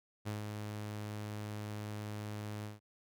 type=tone with ADSR envelope; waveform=sawtooth; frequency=105.3 Hz; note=G#2; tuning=24 cents sharp; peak=-32 dBFS; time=0.25-2.8 s; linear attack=25 ms; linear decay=140 ms; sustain=-4 dB; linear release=160 ms; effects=none